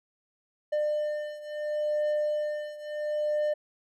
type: beating tone pair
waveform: triangle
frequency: 600 / 600.73 Hz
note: D5 / D5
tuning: +37 / +39 cents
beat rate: 0.73 Hz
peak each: -27 / -30 dBFS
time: 0.72-3.54 s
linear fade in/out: 10 ms
effects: none